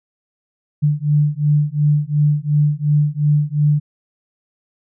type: beating tone pair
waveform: sine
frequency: 146.83 / 149.63 Hz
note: D3 / D3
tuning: 0 / +33 cents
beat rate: 2.8 Hz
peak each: -16 dBFS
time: 0.82-3.8 s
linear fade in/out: 20 ms
effects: none